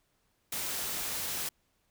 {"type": "noise", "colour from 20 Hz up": "white", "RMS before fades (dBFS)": -35, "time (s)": [0.52, 1.49], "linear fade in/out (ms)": 5, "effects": ["pink hiss -74 dBFS RMS until 1.9 s"]}